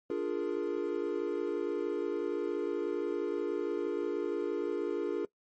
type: chord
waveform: triangle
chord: Bb dominant seventh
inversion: first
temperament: equal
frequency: 293.7 / 349.2 / 415.3 / 466.2 Hz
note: D4 / F4 / Ab4 / Bb4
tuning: 0 / 0 / 0 / 0 cents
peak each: -36 / -33 / -33 / -35 dBFS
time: 0.1-5.25 s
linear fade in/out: 2 ms
effects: noise-tail reverb RT60 0.1 s tail -21 dB re dry + MP3 32 kbps